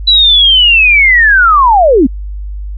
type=linear sweep; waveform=sine; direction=down; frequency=3978 to 230 Hz; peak=-3 dBFS; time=0.07-2.07 s; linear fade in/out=10 ms; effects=added 50 Hz sine -18 dBFS peak until 2.77 s